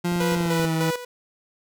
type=tone with pitch glide; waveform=30% pulse; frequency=174.61 to 161.05 Hz; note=F3 to E3; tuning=0 to -40 cents; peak=-19 dBFS; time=0.04-0.91 s; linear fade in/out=10 ms; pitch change=-140 cents; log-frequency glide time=0.33-0.73 s
type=clicks; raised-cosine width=2 ms; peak=-22 dBFS; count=9; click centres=0.12 / 0.16 / 0.214 / 0.322 / 0.366 / 0.408 / 0.459 / 0.597 / 0.644 s
type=tone with tremolo; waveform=sawtooth; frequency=491.5 Hz; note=B4; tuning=8 cents flat; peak=-20 dBFS; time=0.2-1.05 s; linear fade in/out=5 ms; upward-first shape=square; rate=3.3 Hz; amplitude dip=70%
effects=none